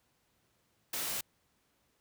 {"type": "noise", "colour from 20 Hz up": "white", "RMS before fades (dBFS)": -36, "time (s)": [0.93, 1.21], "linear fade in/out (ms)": 5, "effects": ["pink hiss -74 dBFS RMS until 2 s", "high-pass 60 Hz 12 dB/octave"]}